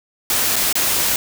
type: noise with dropouts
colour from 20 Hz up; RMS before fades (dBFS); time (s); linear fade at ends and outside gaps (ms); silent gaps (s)
white; -18; 0.3-1.16; 1; 0.558-0.563 / 0.727-0.754
effects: none